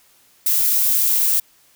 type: noise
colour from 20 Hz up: violet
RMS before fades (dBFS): -17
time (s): 0.46-1.4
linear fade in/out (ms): 5
effects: white hiss -55 dBFS RMS until 1.75 s

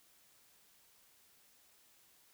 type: silence
effects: white hiss -67 dBFS RMS until 2.33 s

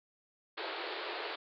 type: band-pass noise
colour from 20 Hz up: pink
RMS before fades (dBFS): -40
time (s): 0.57-1.36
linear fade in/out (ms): 10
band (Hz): 330 to 4600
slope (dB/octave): 96
effects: none

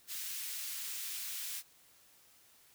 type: high-pass noise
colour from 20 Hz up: white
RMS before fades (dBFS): -41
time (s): 0.07-1.63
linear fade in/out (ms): 50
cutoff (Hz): 2100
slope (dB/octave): 12
effects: white hiss -64 dBFS RMS until 2.74 s

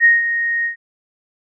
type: tone with ADSR envelope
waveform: sine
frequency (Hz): 1864.7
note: A#6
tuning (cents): 0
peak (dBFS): -6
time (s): 0-0.76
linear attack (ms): 47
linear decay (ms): 170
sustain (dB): -10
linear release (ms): 110
effects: none

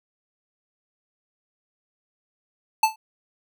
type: tone with exponential decay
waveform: square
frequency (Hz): 878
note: A5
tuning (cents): -4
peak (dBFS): -12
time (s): 2.83-2.96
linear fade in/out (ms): 5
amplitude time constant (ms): 28
effects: none

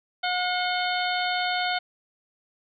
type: harmonic tone with a mistuned harmonic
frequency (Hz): 723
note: F#5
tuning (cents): -40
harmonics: 1 / 2 / 3 / 4 / 5 / 6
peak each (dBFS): -27 / -30 / -32 / -33 / -34 / -35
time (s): 0.23-1.79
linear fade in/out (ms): 10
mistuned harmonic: 4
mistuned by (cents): +100
effects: none

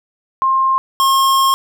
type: tone pair in turn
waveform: sine / square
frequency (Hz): 1061 / 1075.2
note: C6 / C6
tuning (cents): +24 / +47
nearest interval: unison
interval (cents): 23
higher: second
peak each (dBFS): -11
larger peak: neither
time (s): 0.42-0.78 / 1-1.54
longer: second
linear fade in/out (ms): 0
effects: none

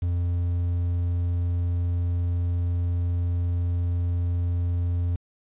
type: tone with quantisation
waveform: triangle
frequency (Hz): 87.2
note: F2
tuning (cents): -2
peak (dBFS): -20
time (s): 0.02-5.16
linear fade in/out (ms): 5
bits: 8
effects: resampled to 8000 Hz

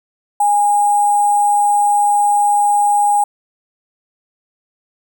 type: tone with sample-and-hold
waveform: sine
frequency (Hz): 822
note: G#5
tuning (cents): -18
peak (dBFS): -10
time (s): 0.4-3.24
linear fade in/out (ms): 5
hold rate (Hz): 8820
effects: none

